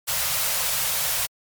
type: band-stop noise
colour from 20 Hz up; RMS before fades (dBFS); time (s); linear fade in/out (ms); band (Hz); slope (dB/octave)
white; -24; 0.07-1.27; 20; 180 to 480; 96
effects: MP3 96 kbps